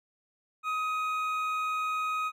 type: tone pair together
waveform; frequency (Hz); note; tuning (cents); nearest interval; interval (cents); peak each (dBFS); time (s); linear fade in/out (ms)
triangle; 1262.2 / 2489; D#6 / D#7; +24 / 0; octave; 1176; -27 / -35; 0.63-2.32; 50
effects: none